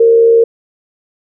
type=tone with frequency modulation; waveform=sine; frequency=460.1 Hz; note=A#4; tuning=23 cents flat; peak=-4 dBFS; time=0-0.44 s; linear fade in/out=5 ms; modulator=74 Hz; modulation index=0.29; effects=none